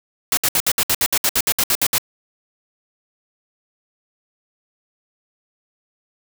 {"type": "noise bursts", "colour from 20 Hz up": "white", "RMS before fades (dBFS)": -17, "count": 15, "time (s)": [0.32, 1.982], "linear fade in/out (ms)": 2, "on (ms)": 52, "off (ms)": 63, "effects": []}